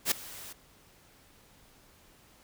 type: noise with ADSR envelope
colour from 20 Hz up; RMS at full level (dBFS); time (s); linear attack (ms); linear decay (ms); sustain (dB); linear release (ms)
white; -24; 0.05-0.53; 65; 5; -21; 8
effects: pink hiss -60 dBFS RMS until 2.43 s